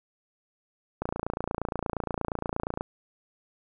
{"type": "click train", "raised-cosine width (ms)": 1, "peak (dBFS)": -15, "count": 52, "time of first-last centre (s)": [1.02, 2.809], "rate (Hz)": 28.5, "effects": []}